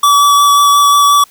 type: tone with vibrato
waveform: square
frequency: 1147 Hz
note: D6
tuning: 41 cents flat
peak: -6 dBFS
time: 0.03-1.24 s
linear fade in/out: 5 ms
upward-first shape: sine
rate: 5.6 Hz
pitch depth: 11 cents each way
effects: white hiss -45 dBFS RMS until 1.3 s